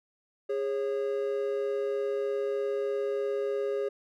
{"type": "tone pair together", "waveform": "triangle", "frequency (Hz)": [410, 546.8], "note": ["G#4", "C#5"], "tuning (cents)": [-22, -24], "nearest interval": "perfect fourth", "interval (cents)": 498, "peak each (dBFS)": [-27, -31], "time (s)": [0.49, 3.89], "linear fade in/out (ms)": 10, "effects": []}